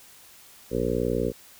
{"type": "harmonic tone with a mistuned harmonic", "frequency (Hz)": 60, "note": "B1", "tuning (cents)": -49, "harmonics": [1, 2, 3, 4, 5, 6, 7, 8, 9], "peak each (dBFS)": [-35, -34, -33, -32, -33, -33, -29, -29, -34], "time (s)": [0.7, 1.33], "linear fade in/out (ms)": 50, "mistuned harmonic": 1, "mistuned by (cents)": -84, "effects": ["white hiss -51 dBFS RMS until 1.59 s"]}